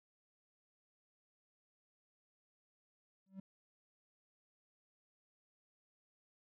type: tone with exponential growth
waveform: triangle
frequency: 192.2 Hz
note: G3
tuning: 34 cents flat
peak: -40 dBFS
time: 3.26-3.4 s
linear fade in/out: 5 ms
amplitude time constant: 30 ms
effects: none